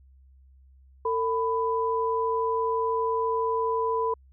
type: tone pair together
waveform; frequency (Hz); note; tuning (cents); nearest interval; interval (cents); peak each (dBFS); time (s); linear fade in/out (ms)
sine; 451.5 / 996.2; A4 / B5; +45 / +15; octave + major second; 1370; -26; 1.05-4.14; 5
effects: added 66 Hz sine -52 dBFS peak until 4.32 s